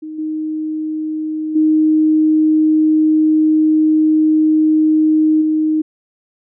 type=tone with level steps; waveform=sine; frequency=311.1 Hz; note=D#4; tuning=in tune; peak=-25 / -18 / -9 / -12 dBFS; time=0.02-5.82 s; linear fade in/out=10 ms; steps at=0.18 / 1.55 / 5.41 s; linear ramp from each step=10 ms; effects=none